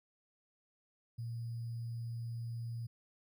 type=tone with sample-and-hold; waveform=sine; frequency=116.54 Hz; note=A#2; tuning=in tune; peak=-38 dBFS; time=1.18-2.87 s; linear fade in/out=10 ms; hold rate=4900 Hz; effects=none